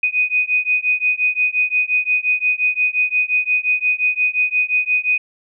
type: beating tone pair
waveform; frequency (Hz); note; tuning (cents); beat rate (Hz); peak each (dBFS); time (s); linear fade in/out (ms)
sine; 2489 / 2494.7; D#7 / D#7; 0 / +4; 5.7; -18; 0.03-5.18; 5
effects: none